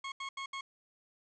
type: tone bursts at uneven times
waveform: 20% pulse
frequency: 1091 Hz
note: C#6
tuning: 28 cents flat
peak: -33 dBFS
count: 4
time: 0.04-0.12 / 0.2-0.29 / 0.37-0.46 / 0.53-0.61 s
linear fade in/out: 5 ms
effects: resampled to 16000 Hz + 10-bit